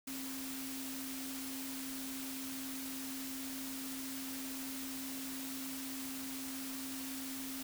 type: tone in noise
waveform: sine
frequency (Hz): 266.1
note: C4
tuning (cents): +29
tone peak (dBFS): -43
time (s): 0.07-7.63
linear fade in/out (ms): 5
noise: white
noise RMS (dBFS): -45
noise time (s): 0.07-7.63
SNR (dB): -1
effects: none